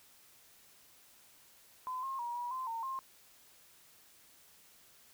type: tone with pitch steps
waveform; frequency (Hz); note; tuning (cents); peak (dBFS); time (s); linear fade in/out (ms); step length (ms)
sine; 1019 / 1070 / 952 / 966 / 1036 / 912 / 1061; C6 / C6 / A#5 / B5 / C6 / A#5 / C6; -46 / +38 / +36 / -39 / -17 / -38 / +24; -36; 1.87-2.99; 0; 160
effects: white hiss -62 dBFS RMS until 5.13 s